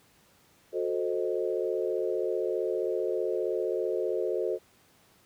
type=chord; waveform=sine; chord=F# diminished seventh; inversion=none; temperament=equal with one note detuned; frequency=364.7 / 440 / 523.3 / 622.3 Hz; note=F#4 / A4 / C5 / Eb5; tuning=-25 / 0 / 0 / 0 cents; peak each=-31 / -31 / -33 / -36 dBFS; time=0.72-4.59 s; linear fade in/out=50 ms; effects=pink hiss -62 dBFS RMS until 5.25 s + high-pass 80 Hz 12 dB/octave